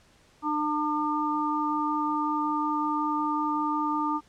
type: harmonic tone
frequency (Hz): 300.9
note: D4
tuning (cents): +42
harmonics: 1 / 3 / 4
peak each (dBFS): -29 / -29 / -29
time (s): 0.42-4.21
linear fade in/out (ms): 50
effects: pink hiss -60 dBFS RMS until 4.28 s + low-pass 8000 Hz 12 dB/octave